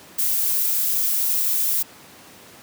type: noise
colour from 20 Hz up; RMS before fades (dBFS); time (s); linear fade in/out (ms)
violet; -21; 0.18-1.83; 10
effects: pink hiss -45 dBFS RMS until 2.62 s + high-pass 150 Hz 12 dB/octave